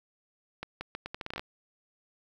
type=accelerating click train; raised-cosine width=0.3 ms; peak=-20 dBFS; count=12; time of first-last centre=0.63-1.395 s; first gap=180 ms; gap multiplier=0.78; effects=9-bit